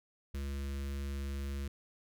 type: tone with notch filter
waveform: square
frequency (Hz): 69.3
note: C#2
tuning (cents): 0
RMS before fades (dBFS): -38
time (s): 0.34-1.68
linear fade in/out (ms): 5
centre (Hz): 780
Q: 0.88
effects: none